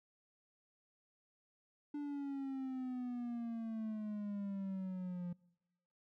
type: exponential sweep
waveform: triangle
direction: down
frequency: 293.7 to 174.61 Hz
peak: -37 dBFS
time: 1.94-5.33 s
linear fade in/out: 5 ms
effects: noise-tail reverb RT60 0.9 s tail -24 dB re dry